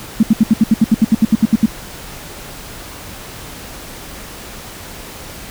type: tone bursts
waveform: sine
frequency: 220.7 Hz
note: A3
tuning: 5 cents sharp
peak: -5 dBFS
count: 15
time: 0.2-1.659 s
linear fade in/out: 5 ms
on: 31 ms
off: 71 ms
effects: pink hiss -32 dBFS RMS until 5.5 s